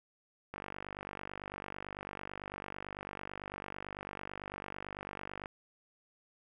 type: click train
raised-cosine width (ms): 0.5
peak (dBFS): -26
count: 242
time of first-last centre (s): 0.54-5.458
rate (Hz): 49
effects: 11-bit